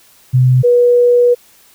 sine tone pair in turn, 127.5 / 485.8 Hz, C3 / B4, -44 / -29 cents, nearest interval octave + major seventh, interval 2315 cents, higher second, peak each -6 dBFS, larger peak neither, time 0.33-0.63 / 0.63-1.35 s, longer second, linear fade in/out 20 ms, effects white hiss -47 dBFS RMS until 1.74 s

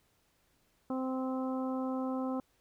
harmonic tone, 260.2 Hz, C4, 9 cents flat, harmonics 1 / 2 / 3 / 4 / 5, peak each -33 / -39 / -43 / -45 / -47 dBFS, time 0.9-2.4 s, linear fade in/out 2 ms, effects pink hiss -72 dBFS RMS until 2.6 s

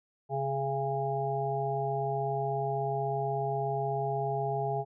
harmonic tone with a mistuned harmonic, 136.4 Hz, C#3, 28 cents flat, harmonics 1 / 3 / 5 / 6, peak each -34 / -34 / -34 / -34 dBFS, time 0.29-4.85 s, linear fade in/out 50 ms, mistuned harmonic 3, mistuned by +24 cents, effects none

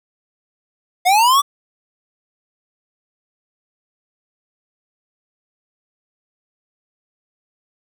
square linear sweep, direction up, 701 to 1169 Hz, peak -11 dBFS, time 1.05-1.42 s, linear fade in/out 20 ms, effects none

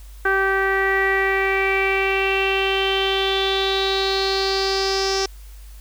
sawtooth tone with low-pass filter sweep, 387.5 Hz, G4, 20 cents flat, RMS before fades -20 dBFS, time 0.25-5.26 s, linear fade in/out 5 ms, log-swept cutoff 1600 to 5500 Hz, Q 6.7, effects added 50 Hz sine -37 dBFS peak until 5.8 s + white hiss -51 dBFS RMS until 5.8 s

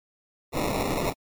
blue noise with sample-and-hold, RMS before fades -26 dBFS, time 0.52-1.14 s, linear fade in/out 50 ms, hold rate 1575 Hz, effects MP3 96 kbps

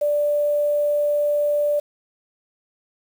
sine tone with quantisation, 587.3 Hz, D5, in tune, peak -17 dBFS, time 0.01-1.8 s, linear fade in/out 10 ms, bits 7, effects none

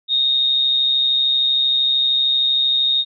sine tone with amplitude modulation, 3710 Hz, A#7, 9 cents flat, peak -12 dBFS, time 0.08-3.05 s, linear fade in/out 50 ms, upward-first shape sine, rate 133 Hz, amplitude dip 45%, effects none

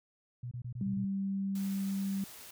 sine tone bursts, 122.1 Hz, B2, 19 cents flat, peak -37 dBFS, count 6, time 0.43-1.048 s, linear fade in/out 5 ms, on 83 ms, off 24 ms
sine tone, 195.4 Hz, G3, 5 cents flat, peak -31 dBFS, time 0.81-2.24 s, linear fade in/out 2 ms
white noise, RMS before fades -50 dBFS, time 1.55-2.51 s, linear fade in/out 5 ms
effects none

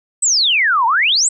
sine exponential two-way sweep, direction down then up, 8372 to 880 to 8372 Hz, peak -11 dBFS, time 0.22-1.29 s, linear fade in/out 10 ms, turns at 0.86 s, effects none

